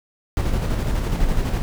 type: noise with tremolo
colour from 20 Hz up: brown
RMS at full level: -19 dBFS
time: 0.37-1.62 s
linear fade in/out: 0 ms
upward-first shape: square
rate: 12 Hz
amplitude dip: 35%
effects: none